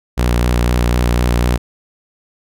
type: tone with vibrato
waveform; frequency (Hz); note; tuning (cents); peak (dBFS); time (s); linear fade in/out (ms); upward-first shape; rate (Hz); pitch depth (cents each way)
sawtooth; 60.1; B1; -46; -8; 0.17-1.58; 20; square; 4; 20
effects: none

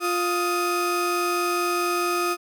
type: tone pair together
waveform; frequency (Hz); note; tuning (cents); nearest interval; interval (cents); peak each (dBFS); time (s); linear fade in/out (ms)
35% pulse; 351 / 1250.8; F4 / D#6; +9 / +9; octave + minor seventh; 2200; -23; 0-2.37; 50
effects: none

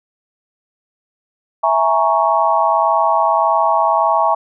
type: chord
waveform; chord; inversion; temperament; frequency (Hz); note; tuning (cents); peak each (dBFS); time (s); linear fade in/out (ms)
sine; A# half-diminished seventh; second; equal; 659.3 / 830.6 / 932.3 / 1108.7; E5 / G#5 / A#5 / C#6; 0 / 0 / 0 / 0; -17; 1.63-4.35; 10
effects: none

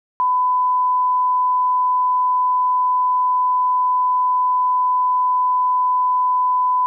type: tone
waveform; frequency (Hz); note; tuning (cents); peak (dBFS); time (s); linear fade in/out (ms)
sine; 1002; B5; +25; -14; 0.2-6.86; 0
effects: none

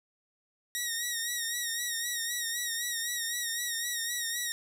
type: tone with vibrato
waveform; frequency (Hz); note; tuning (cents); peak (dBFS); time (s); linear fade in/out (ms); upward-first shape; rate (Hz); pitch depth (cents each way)
10% pulse; 1885; A#6; +19; -22; 0.75-4.52; 0; sine; 3.9; 54
effects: none

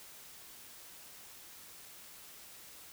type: silence
effects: white hiss -53 dBFS RMS until 2.92 s

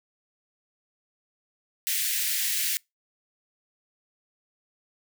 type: high-pass noise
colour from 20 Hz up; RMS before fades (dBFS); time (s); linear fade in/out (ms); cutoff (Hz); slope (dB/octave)
white; -27; 1.87-2.77; 0; 1700; 48
effects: noise-tail reverb RT60 0.2 s tail -26 dB re dry

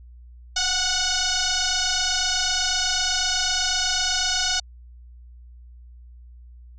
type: tone with frequency modulation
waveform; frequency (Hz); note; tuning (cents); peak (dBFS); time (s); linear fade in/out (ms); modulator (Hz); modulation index
sine; 750; F#5; +23; -20; 0.56-4.6; 5; 736; 7.9
effects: added 60 Hz sine -42 dBFS peak until 6.78 s

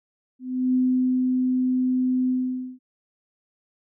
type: tone with ADSR envelope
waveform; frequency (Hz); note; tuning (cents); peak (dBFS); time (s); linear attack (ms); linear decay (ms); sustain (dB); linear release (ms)
sine; 254.8; C4; -46; -17; 0.39-2.79; 350; 480; -2; 500
effects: none

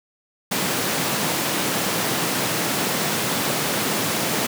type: high-pass noise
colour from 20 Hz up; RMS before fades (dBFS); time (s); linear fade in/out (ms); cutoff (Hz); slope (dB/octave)
pink; -23; 0.51-4.47; 10; 140; 24
effects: none

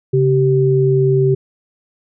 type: tone pair together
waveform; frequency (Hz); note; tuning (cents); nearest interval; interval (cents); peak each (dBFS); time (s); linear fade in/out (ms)
sine; 136.8 / 386.5; C#3 / G4; -23 / -24; octave + tritone; 1799; -13; 0.13-1.35; 10
effects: none

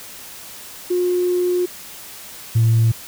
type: tone pair in turn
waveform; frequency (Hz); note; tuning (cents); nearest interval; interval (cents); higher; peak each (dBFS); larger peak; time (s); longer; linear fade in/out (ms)
sine; 358 / 113.51; F4 / A#2; +43 / -46; octave + minor sixth; 1989; first; -15 / -10; second; 0.9-1.66 / 2.55-2.92; first; 10
effects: tanh soft clip ceiling -9 dBFS + white hiss -37 dBFS RMS until 3.07 s

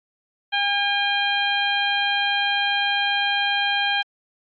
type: harmonic tone with a mistuned harmonic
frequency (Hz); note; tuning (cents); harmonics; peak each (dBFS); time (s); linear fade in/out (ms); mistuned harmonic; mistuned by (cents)
808; G#5; -48; 1 / 2 / 3 / 4 / 5; -25 / -24 / -27 / -24 / -33; 0.52-4.03; 20; 4; -24
effects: AAC 64 kbps

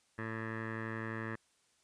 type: tone with low-pass filter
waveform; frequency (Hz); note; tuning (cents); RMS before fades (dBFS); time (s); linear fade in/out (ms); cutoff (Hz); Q
15% pulse; 111.8; A2; +28; -40; 0.18-1.36; 10; 1700; 5.3
effects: white hiss -72 dBFS RMS until 1.83 s + resampled to 22050 Hz

